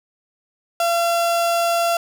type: tone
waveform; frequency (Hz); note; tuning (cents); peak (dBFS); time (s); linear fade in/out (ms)
35% pulse; 682; F5; -41; -15; 0.8-1.97; 2
effects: none